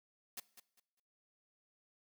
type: noise with echo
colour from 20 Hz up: white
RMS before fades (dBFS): -44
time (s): 0.37-0.4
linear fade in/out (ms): 5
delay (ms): 200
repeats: 3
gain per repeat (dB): -12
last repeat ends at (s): 1
effects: noise-tail reverb RT60 0.8 s tail -21 dB re dry